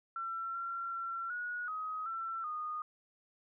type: tone with pitch steps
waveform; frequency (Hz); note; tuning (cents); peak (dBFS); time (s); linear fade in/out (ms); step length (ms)
sine; 1349 / 1367 / 1358 / 1455 / 1262 / 1343 / 1231; E6 / F6 / F6 / F#6 / D#6 / E6 / D#6; +40 / -37 / -49 / -29 / +24 / +32 / -19; -36; 0.16-2.82; 2; 380
effects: none